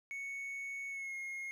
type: tone with pitch glide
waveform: triangle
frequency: 2217 to 2150 Hz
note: C#7 to C7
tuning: 0 to +47 cents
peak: -38 dBFS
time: 0.11-1.51 s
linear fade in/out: 0 ms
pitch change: -53 cents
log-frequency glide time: 0.89-1.15 s
effects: none